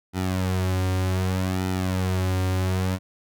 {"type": "tone with flanger", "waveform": "sawtooth", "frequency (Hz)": 93.1, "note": "F#2", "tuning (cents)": 11, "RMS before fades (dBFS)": -24, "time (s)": [0.13, 2.99], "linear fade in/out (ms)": 50, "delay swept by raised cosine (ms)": [1.8, 4.7], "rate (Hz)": 0.65, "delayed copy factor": -0.7, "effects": []}